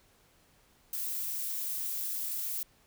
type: noise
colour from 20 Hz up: violet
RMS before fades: -35 dBFS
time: 0.93-2.63 s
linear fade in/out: 2 ms
effects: pink hiss -65 dBFS RMS until 2.86 s